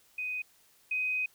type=tone pair in turn; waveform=sine; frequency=2500 / 2510 Hz; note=D#7 / D#7; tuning=+8 / +15 cents; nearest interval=unison; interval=7 cents; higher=second; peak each=-32 / -28 dBFS; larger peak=second; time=0.18-0.42 / 0.91-1.26 s; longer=second; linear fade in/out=5 ms; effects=white hiss -64 dBFS RMS until 1.34 s